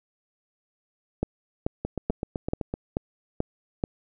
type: two click trains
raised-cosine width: 2 ms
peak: -11 / -15 dBFS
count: 7 / 8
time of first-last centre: 1.23-3.839 / 1.85-2.739 s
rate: 2.3 / 7.87 Hz
effects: none